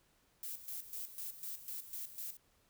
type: noise with tremolo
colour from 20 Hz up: violet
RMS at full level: -43 dBFS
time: 0.43-2.37 s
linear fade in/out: 2 ms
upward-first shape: square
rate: 4 Hz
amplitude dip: 70%
effects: pink hiss -72 dBFS RMS until 2.69 s

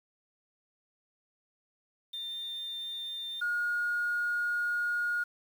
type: tone pair in turn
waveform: sine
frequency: 3602 / 1433.3 Hz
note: A7 / F6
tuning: +40 / +45 cents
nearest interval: octave + major third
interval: 1595 cents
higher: first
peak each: -35 / -27 dBFS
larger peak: second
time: 2.13-3.41 / 3.41-5.24 s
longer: second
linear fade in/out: 10 ms
effects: tanh soft clip ceiling -24 dBFS + 9-bit

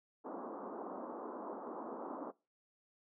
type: band-pass noise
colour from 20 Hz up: pink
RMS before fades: -45 dBFS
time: 0.24-2.32 s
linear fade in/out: 20 ms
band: 230 to 1200 Hz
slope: 48 dB/octave
effects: noise-tail reverb RT60 0.3 s tail -23 dB re dry

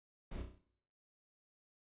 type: noise with echo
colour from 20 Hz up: brown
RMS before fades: -45 dBFS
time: 0.31-0.42 s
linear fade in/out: 5 ms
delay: 33 ms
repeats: 5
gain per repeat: -5 dB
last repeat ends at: 0.585 s
effects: noise-tail reverb RT60 0.7 s tail -17 dB re dry + resampled to 8000 Hz

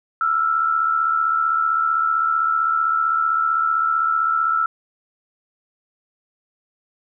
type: tone pair together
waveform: sine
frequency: 1324.4 / 1400 Hz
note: E6 / F6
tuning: +8 / +4 cents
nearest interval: minor second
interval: 96 cents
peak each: -17 / -24 dBFS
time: 0.21-4.66 s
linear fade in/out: 2 ms
effects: none

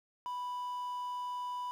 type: tone with quantisation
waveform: triangle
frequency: 987.8 Hz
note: B5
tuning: in tune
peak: -34 dBFS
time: 0.26-1.71 s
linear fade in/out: 0 ms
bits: 10
effects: none

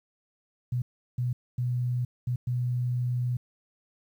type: tone bursts at uneven times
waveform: sine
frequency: 123.47 Hz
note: B2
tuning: in tune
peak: -25 dBFS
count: 5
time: 0.72-0.82 / 1.18-1.33 / 1.58-2.05 / 2.27-2.36 / 2.47-3.37 s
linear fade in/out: 5 ms
effects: 10-bit

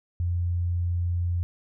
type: tone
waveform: sine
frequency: 87.31 Hz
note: F2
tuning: in tune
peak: -23 dBFS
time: 0.2-1.43 s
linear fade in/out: 0 ms
effects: none

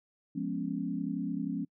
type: chord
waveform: sine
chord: C# dominant seventh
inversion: first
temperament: equal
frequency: 174.61 / 207.7 / 246.9 / 277.2 Hz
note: E#3 / G#3 / B3 / C#4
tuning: 0 / 0 / 0 / 0 cents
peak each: -37 / -37 / -38 / -35 dBFS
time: 0.35-1.65 s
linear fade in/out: 10 ms
effects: noise-tail reverb RT60 0.1 s tail -26 dB re dry

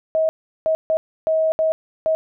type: tone bursts at uneven times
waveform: sine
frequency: 637 Hz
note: D#5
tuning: 41 cents sharp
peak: -15 dBFS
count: 6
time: 0.15-0.29 / 0.66-0.75 / 0.9-0.97 / 1.27-1.52 / 1.59-1.72 / 2.06-2.15 s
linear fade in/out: 0 ms
effects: none

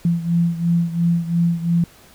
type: beating tone pair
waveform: sine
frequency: 169.3 / 172.2 Hz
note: E3 / F3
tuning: +46 / -24 cents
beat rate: 2.9 Hz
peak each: -17 / -21 dBFS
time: 0.05-1.84 s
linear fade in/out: 2 ms
effects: pink hiss -48 dBFS RMS until 2.14 s

